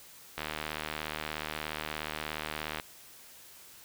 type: click train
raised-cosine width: 0.3 ms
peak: -18 dBFS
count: 187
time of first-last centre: 0.38-2.799 s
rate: 76.9 Hz
effects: white hiss -53 dBFS RMS until 3.84 s